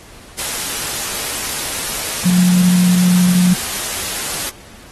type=tone in noise; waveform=sine; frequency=180 Hz; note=F#3; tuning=47 cents flat; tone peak=-9 dBFS; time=2.25-3.54 s; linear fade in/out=10 ms; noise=white; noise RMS=-22 dBFS; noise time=0.38-4.5 s; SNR=+10 dB; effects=pink hiss -41 dBFS RMS until 4.91 s + AAC 32 kbps